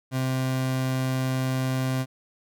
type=tone; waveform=30% pulse; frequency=130.4 Hz; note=C3; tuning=5 cents flat; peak=-21 dBFS; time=0.11-2.06 s; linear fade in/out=50 ms; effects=none